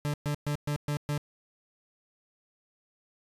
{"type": "tone bursts", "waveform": "40% pulse", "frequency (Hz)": 146.83, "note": "D3", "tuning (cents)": 0, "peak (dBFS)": -27, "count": 6, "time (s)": [0.05, 1.178], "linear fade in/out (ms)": 0, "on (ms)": 88, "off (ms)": 120, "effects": ["resampled to 32000 Hz"]}